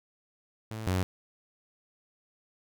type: tone pair in turn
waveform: sawtooth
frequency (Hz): 110 / 92.5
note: A2 / F#2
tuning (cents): 0 / 0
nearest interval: minor third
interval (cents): 300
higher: first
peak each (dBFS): -32 / -22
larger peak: second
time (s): 0.71-0.87 / 0.87-1.03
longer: neither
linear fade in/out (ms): 0
effects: none